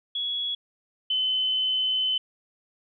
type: tone pair in turn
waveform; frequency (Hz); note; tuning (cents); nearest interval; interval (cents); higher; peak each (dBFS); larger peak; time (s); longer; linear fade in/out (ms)
sine; 3360 / 3041; G#7 / F#7; +19 / +47; major second; 172; first; -26 / -22; second; 0.15-0.55 / 1.1-2.18; second; 5
effects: none